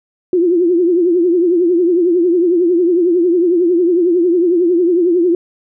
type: tone with vibrato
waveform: sine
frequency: 349.2 Hz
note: F4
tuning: in tune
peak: -9 dBFS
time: 0.33-5.35 s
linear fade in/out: 2 ms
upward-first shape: triangle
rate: 11 Hz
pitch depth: 120 cents each way
effects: none